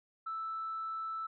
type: tone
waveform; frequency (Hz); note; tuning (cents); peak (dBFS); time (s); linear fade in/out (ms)
sine; 1318.5; E6; 0; -35; 0.26-1.27; 10
effects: tanh soft clip ceiling -31 dBFS